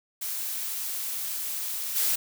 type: noise with level steps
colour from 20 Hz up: blue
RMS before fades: -32 / -25 dBFS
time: 0.21-2.16 s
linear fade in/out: 10 ms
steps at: 1.95 s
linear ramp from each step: 20 ms
effects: none